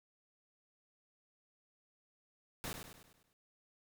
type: noise with echo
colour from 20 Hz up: pink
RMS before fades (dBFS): -42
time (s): 2.64-2.73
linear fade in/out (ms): 0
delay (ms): 100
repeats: 6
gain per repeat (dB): -6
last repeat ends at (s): 3.33
effects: none